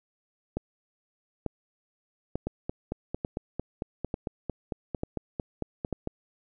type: two click trains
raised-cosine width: 2 ms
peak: -16 / -17 dBFS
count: 7 / 17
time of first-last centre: 0.57-5.927 / 2.47-6.074 s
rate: 1.12 / 4.44 Hz
effects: none